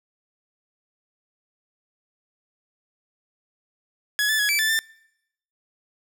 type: tone with pitch steps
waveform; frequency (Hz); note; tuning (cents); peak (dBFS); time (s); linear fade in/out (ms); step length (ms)
sawtooth; 1684 / 1747 / 1677 / 2318 / 1756 / 1784; G#6 / A6 / G#6 / D7 / A6 / A6; +24 / -13 / +16 / -23 / -4 / +23; -16; 4.19-4.79; 0; 100
effects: noise-tail reverb RT60 0.8 s tail -25 dB re dry